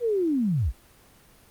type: linear sweep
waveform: sine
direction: down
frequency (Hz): 493.9 to 39.73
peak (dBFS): -21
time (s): 0-0.73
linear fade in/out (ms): 50
effects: pink hiss -55 dBFS RMS until 1.5 s + Opus 24 kbps